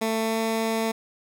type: tone with pitch glide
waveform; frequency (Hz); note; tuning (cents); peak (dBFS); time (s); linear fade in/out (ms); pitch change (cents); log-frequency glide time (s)
15% pulse; 222.5 to 223.9; A3 to A3; +20 to +30; -17; 0.01-0.92; 10; +10; 0.21-0.37
effects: none